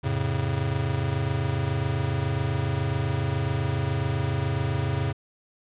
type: chord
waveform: square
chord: F augmented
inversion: none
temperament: just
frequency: 87.31 / 109.13 / 136.42 Hz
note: F2 / A2 / C#3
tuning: 0 / -14 / -27 cents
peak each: -31 / -29 / -28 dBFS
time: 0.03-5.13 s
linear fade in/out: 20 ms
effects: resampled to 8000 Hz + 9-bit